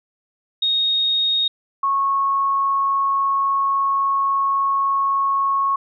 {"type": "tone pair in turn", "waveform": "sine", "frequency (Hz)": [3729, 1099.1], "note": ["A#7", "C#6"], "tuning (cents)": [0, -15], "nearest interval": "octave + major sixth", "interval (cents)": 2115, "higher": "first", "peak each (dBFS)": -16, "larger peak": "neither", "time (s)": [[0.62, 1.48], [1.83, 5.76]], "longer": "second", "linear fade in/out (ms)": 5, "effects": []}